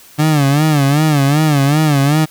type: tone with vibrato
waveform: 30% pulse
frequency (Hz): 146.83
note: D3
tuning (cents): 0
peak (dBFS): -7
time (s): 0.18-2.26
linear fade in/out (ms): 20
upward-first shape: sine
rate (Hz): 2.6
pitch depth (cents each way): 120
effects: white hiss -42 dBFS RMS until 2.3 s